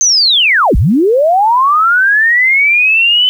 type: linear two-way sweep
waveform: sine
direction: down then up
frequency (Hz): 6370 to 37 to 3045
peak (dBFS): -6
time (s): 0.01-3.29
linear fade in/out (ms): 0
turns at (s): 0.76
effects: 7-bit